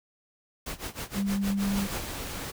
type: noise with tremolo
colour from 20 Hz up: pink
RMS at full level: -34 dBFS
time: 0.66-2.02 s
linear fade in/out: 5 ms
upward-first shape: sine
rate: 6.4 Hz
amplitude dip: 90%
type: tone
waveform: sine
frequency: 198.5 Hz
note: G3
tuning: 22 cents sharp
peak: -25 dBFS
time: 1.14-1.88 s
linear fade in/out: 50 ms
type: noise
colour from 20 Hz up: pink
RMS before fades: -36 dBFS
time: 1.66-2.52 s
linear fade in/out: 20 ms
effects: none